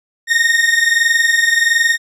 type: tone pair together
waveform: 40% pulse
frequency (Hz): 1838 / 1859.4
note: A#6 / A#6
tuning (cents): -25 / -5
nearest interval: unison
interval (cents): 20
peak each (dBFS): -13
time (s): 0.27-1.98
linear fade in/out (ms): 50
effects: low-pass 10000 Hz 12 dB/octave